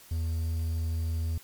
triangle tone with quantisation, 81.6 Hz, E2, 17 cents flat, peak -25 dBFS, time 0.11-1.38 s, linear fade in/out 5 ms, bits 9, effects white hiss -53 dBFS RMS until 1.43 s + MP3 96 kbps

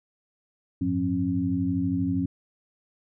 sine tone cluster, 93.1 / 105.5 / 177.7 / 271.4 Hz, F#2 / G#2 / F3 / C#4, +11 / +28 / +30 / -36 cents, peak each -32 / -33 / -29 / -25 dBFS, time 0.81-2.26 s, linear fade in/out 5 ms, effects none

